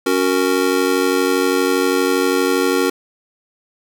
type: chord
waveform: square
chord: F# major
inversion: second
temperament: just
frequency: 277.5 / 370 / 462.5 Hz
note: C#4 / F#4 / A#4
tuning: +2 / 0 / -14 cents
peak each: -20 / -19 / -20 dBFS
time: 0.06-2.9 s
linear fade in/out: 5 ms
effects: none